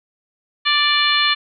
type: harmonic tone with a mistuned harmonic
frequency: 587.3 Hz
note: D5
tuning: in tune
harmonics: 2 / 3 / 4 / 5 / 6 / 7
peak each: -21 / -21 / -21 / -21 / -21 / -21 dBFS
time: 0.65-1.35 s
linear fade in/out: 20 ms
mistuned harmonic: 7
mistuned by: +33 cents
effects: none